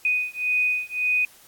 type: beating tone pair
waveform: sine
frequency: 2489 / 2490.8 Hz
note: D#7 / D#7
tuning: 0 / +1 cents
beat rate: 1.8 Hz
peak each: -24 / -24 dBFS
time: 0.05-1.25 s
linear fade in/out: 2 ms
effects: white hiss -52 dBFS RMS until 1.47 s + AAC 64 kbps